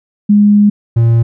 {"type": "tone pair in turn", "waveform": ["sine", "triangle"], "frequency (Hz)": [206.4, 115.84], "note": ["G#3", "A#2"], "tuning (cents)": [-10, -10], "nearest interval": "minor seventh", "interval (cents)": 1000, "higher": "first", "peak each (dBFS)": -4, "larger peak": "neither", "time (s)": [[0.29, 0.7], [0.96, 1.23]], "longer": "first", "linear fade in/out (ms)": 10, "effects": []}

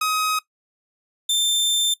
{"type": "tone pair in turn", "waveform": "sawtooth", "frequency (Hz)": [1263, 3572], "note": ["D#6", "A7"], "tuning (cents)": [26, 25], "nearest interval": "octave + tritone", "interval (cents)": 1799, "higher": "second", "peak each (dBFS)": [-16, -15], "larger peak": "second", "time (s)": [[0.01, 0.39], [1.29, 1.94]], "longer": "second", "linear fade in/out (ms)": 5, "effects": ["noise-tail reverb RT60 0.1 s tail -18 dB re dry", "resampled to 32000 Hz"]}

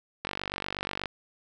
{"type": "click train", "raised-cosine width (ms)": 0.3, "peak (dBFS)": -15, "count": 40, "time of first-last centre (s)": [0.25, 1.057], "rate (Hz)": 48.3, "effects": []}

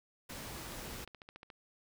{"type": "noise", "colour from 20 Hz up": "pink", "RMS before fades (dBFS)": -45, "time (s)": [0.29, 1.05], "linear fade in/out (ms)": 10}
{"type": "click train", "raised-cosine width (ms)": 0.3, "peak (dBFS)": -34, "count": 14, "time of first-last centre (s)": [0.58, 1.502], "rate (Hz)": 14.1}
{"effects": []}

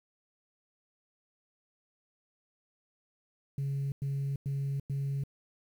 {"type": "tone bursts", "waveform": "sine", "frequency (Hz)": 138.59, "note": "C#3", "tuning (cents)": 0, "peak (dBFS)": -28, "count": 4, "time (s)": [3.58, 5.237], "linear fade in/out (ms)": 2, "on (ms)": 340, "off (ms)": 99, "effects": ["tanh soft clip ceiling -28 dBFS", "10-bit"]}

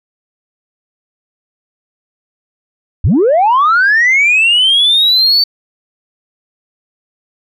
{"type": "linear sweep", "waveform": "sine", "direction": "up", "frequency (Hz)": [57.9, 4563], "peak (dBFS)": -5, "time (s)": [3.04, 5.44], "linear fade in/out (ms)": 5, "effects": ["tanh soft clip ceiling -4 dBFS"]}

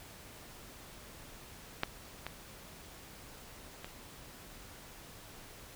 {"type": "clicks", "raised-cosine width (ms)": 0.3, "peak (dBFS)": [-14, -22, -26], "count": 3, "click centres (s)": [1.834, 2.266, 3.845], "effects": ["pink hiss -52 dBFS RMS until 5.75 s"]}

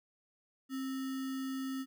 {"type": "tone with sample-and-hold", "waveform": "sine", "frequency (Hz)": 265.7, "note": "C4", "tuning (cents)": 27, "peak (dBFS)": -35, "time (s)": [0.69, 1.86], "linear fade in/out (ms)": 50, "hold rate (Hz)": 1575, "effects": []}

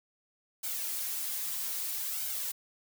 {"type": "noise with flanger", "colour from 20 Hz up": "blue", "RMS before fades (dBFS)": -35, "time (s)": [0.63, 2.52], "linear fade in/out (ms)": 10, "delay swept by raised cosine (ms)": [1.3, 5.9], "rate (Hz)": 0.62, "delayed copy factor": 0.8, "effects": []}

